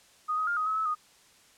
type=tone with pitch steps; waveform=sine; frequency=1241 / 1261 / 1406 / 1254 / 1285 / 1300 / 1237 Hz; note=D#6 / D#6 / F6 / D#6 / E6 / E6 / D#6; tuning=-5 / +23 / +11 / +13 / -45 / -24 / -10 cents; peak=-26 dBFS; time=0.28-0.952 s; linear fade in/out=20 ms; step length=96 ms; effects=white hiss -59 dBFS RMS until 1.57 s + low-pass 9000 Hz 12 dB/octave